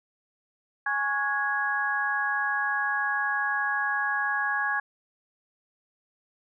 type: harmonic tone with a mistuned harmonic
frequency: 277.2 Hz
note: C#4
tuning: in tune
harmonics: 3 / 4 / 5 / 6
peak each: -32 / -32 / -36 / -26 dBFS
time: 0.86-4.8 s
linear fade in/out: 5 ms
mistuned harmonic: 5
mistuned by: +71 cents
effects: none